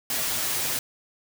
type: noise with comb filter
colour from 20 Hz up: white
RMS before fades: -27 dBFS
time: 0.1-0.79 s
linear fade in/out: 2 ms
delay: 7.8 ms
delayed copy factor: +0.95
effects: none